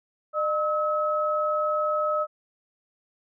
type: tone pair together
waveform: sine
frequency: 607 / 1286.2 Hz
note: D#5 / E6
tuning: -43 / -43 cents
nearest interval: octave + minor second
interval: 1300 cents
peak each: -25 dBFS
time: 0.33-2.27 s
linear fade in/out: 50 ms
effects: none